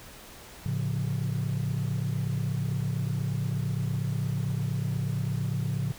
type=chord; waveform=sine; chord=A augmented; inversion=none; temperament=equal; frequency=110 / 138.59 / 174.61 Hz; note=A2 / C#3 / E#3; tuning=0 / 0 / 0 cents; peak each=-29 / -28 / -32 dBFS; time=0.66-5.92 s; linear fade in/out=0 ms; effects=tanh soft clip ceiling -22 dBFS + pink hiss -47 dBFS RMS until 5.98 s